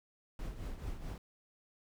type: noise with tremolo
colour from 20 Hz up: brown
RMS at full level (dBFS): -39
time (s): 0.39-1.18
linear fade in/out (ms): 2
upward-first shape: triangle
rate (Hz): 4.6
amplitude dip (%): 65
effects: none